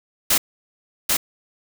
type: noise with echo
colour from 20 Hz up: white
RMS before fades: -17 dBFS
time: 0.3-0.38 s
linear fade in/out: 5 ms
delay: 790 ms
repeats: 1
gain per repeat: -2 dB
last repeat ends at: 1.17 s
effects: none